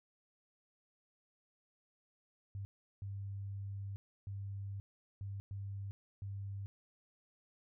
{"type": "tone bursts at uneven times", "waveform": "sine", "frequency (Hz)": 99.1, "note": "G2", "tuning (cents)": 19, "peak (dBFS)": -40, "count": 6, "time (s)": [[2.55, 2.65], [3.02, 3.96], [4.27, 4.8], [5.21, 5.4], [5.51, 5.91], [6.22, 6.66]], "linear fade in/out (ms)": 0, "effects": []}